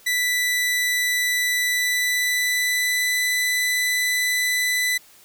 sawtooth tone with pitch glide, 1980 to 1993.8 Hz, B6 to B6, +4 to +16 cents, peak -16 dBFS, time 0.06-4.98 s, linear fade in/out 10 ms, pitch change +12 cents, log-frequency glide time 1.71-3.19 s, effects white hiss -51 dBFS RMS until 5.24 s

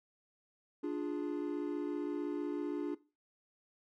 triangle chord, D diminished, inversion none, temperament equal, 293.7 / 349.2 / 415.3 Hz, D4 / F4 / Ab4, 0 / 0 / 0 cents, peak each -34 / -37 / -40 dBFS, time 0.83-2.95 s, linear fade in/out 10 ms, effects noise-tail reverb RT60 0.3 s tail -18 dB re dry + tanh soft clip ceiling -24 dBFS

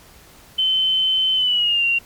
sine tone with pitch glide, 3065 to 2762 Hz, G7 to F7, -40 to -20 cents, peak -15 dBFS, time 0.58-1.99 s, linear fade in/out 10 ms, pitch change -180 cents, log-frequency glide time 1.35-1.85 s, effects pink hiss -47 dBFS RMS until 2.05 s + MP3 96 kbps

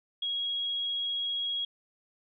sine tone, 3305 Hz, G#7, 9 cents flat, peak -29 dBFS, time 0.22-1.65 s, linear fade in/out 5 ms, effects none

